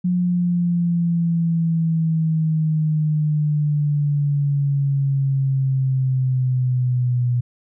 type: exponential sweep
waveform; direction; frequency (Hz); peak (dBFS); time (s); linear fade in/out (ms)
sine; down; 179.8 to 122; -16; 0.04-7.41; 10
effects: none